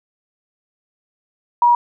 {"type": "tone", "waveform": "sine", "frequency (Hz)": 958, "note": "A#5", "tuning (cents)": 47, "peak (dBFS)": -9, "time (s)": [1.62, 1.75], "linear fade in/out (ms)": 2, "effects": []}